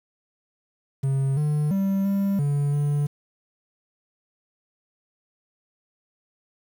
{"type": "tone with pitch steps", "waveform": "triangle", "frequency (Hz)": [135.6, 149.9, 194.8, 197.8, 143.5, 145.5], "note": ["C#3", "D3", "G3", "G3", "D3", "D3"], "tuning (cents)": [-38, 36, -11, 16, -40, -16], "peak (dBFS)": -18, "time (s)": [1.03, 3.07], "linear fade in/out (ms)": 10, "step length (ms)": 340, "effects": ["8-bit"]}